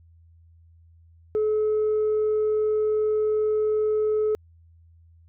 sine tone, 428.7 Hz, A4, 45 cents flat, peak -18 dBFS, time 1.35-4.35 s, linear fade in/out 0 ms, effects tanh soft clip ceiling -18 dBFS + added 83 Hz sine -51 dBFS peak until 5.28 s

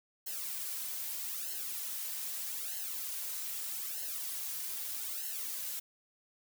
blue noise with flanger, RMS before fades -39 dBFS, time 0.26-5.8 s, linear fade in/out 10 ms, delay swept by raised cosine 0.84 to 3.64 ms, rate 0.8 Hz, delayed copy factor -0.9, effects none

